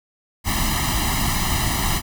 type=noise with comb filter; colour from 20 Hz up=pink; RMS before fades=-21 dBFS; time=0.44-2.02 s; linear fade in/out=50 ms; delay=1 ms; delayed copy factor=+0.95; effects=none